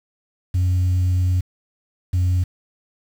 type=tone pair in turn; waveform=sine; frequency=90.9 / 90.44 Hz; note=F#2 / F#2; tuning=-30 / -39 cents; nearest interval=unison; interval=9 cents; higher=first; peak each=-13 dBFS; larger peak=neither; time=0.54-1.41 / 2.13-2.44 s; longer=first; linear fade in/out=10 ms; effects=tanh soft clip ceiling -14 dBFS + 7-bit